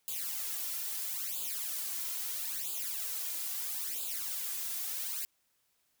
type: noise with flanger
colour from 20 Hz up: blue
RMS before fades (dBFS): -37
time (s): 0.08-5.25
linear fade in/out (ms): 0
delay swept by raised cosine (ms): 0.26 to 2.96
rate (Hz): 0.76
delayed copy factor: +1
effects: white hiss -75 dBFS RMS until 6 s